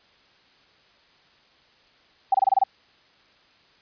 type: tone bursts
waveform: sine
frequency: 778 Hz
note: G5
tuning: 13 cents flat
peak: -14 dBFS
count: 7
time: 2.32-2.638 s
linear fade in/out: 5 ms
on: 24 ms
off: 25 ms
effects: white hiss -58 dBFS RMS until 3.81 s + resampled to 11025 Hz

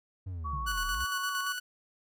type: linear two-way sweep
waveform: triangle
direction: down then up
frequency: 97 to 34.65 to 70.6 Hz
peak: -33 dBFS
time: 0.26-1.05 s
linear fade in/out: 10 ms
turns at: 0.87 s
type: tone with vibrato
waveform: sine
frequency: 1118 Hz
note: C#6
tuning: 14 cents sharp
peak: -34 dBFS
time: 0.44-1.53 s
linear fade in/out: 20 ms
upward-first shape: sine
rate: 5 Hz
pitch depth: 25 cents each way
type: tone with exponential decay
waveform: sine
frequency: 142.3 Hz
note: C#3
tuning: 46 cents sharp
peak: -34 dBFS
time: 0.53-0.77 s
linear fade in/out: 5 ms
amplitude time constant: 51 ms
type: tone with tremolo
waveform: sawtooth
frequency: 1480 Hz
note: F#6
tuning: in tune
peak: -27 dBFS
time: 0.66-1.6 s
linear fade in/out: 20 ms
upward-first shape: square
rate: 8.7 Hz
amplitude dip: 40%
effects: none

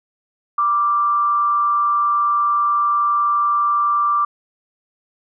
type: tone with frequency modulation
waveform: sine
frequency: 1174.7 Hz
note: D6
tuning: in tune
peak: -14 dBFS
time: 0.58-4.25 s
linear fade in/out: 5 ms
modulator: 191 Hz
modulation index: 0.24
effects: none

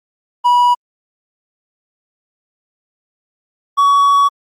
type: tone pair in turn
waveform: triangle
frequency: 974 / 1126.7 Hz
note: B5 / C#6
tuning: -24 / +28 cents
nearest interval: minor third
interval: 252 cents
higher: second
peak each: -6 dBFS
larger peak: neither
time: 0.44-0.75 / 3.77-4.29 s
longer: second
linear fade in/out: 20 ms
effects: Opus 32 kbps

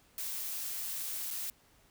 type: noise with dropouts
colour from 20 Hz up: blue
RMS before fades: -38 dBFS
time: 0.18-1.5 s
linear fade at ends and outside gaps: 0 ms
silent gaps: 1.305-1.31 s
effects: pink hiss -65 dBFS RMS until 1.9 s

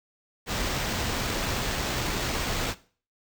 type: noise with sample-and-hold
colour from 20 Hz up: pink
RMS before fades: -29 dBFS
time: 0.46-2.75 s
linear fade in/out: 50 ms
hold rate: 11025 Hz
effects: noise-tail reverb RT60 0.4 s tail -17 dB re dry

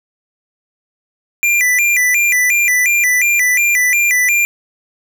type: tone with vibrato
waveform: square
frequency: 2177 Hz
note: C#7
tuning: 32 cents flat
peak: -11 dBFS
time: 1.43-4.45 s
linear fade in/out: 0 ms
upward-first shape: square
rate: 2.8 Hz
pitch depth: 160 cents each way
effects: none

